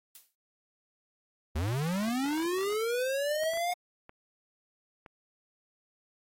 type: noise with exponential decay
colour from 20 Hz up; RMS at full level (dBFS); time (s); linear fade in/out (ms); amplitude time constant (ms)
blue; -45; 0.15-0.35; 1; 43
type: linear sweep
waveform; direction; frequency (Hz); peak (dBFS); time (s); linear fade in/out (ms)
square; up; 69.8 to 721; -29; 1.55-3.74; 10
type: clicks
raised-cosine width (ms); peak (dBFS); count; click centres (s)
0.5; -33; 5; 3.436 / 3.536 / 3.573 / 4.094 / 5.062
effects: AAC 48 kbps

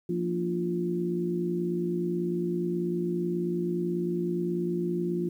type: harmonic tone with a mistuned harmonic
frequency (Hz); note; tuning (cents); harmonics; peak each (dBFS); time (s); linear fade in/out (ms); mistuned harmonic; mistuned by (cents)
58.27; A#1; 0; 3 / 4 / 5 / 6; -30 / -37 / -39 / -29; 0.09-5.29; 5; 5; +50
effects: 10-bit

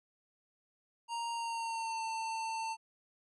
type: tone with pitch glide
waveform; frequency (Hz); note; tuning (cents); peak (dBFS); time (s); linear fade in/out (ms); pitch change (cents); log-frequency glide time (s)
square; 932.3 to 896.4; A#5 to A5; 0 to +32; -36; 1.08-2.77; 50; -68; 1.32-2.02
effects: resampled to 24000 Hz

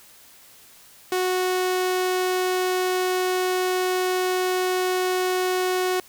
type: tone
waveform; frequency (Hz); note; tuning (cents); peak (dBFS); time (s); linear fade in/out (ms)
sawtooth; 367.9; F#4; -10; -17; 1.12-6; 2
effects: white hiss -50 dBFS RMS until 6.08 s

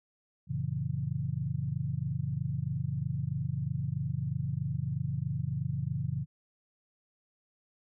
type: chord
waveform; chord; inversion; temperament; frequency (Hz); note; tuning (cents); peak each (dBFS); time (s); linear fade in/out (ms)
sine; F# dominant seventh; none; just; 92.5 / 115.62 / 138.75 / 166.5; F#2 / A#2 / C#3 / E3; 0 / -14 / +2 / +18; -39 / -36 / -33 / -37; 0.47-6.26; 50
effects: none

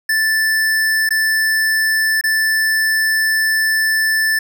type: tone with dropouts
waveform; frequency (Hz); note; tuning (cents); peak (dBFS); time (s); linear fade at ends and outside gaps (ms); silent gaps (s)
square; 1760; A6; 0; -14; 0.09-4.39; 5; 1.091-1.106 / 2.212-2.238
effects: 9-bit

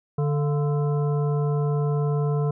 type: harmonic tone with a mistuned harmonic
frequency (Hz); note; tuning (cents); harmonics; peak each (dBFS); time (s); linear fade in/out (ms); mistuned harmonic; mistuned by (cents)
146.83; D3; 0; 1 / 3 / 5 / 7 / 9; -21 / -28 / -36 / -38 / -42; 0.18-2.51; 5; 5; -82
effects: none

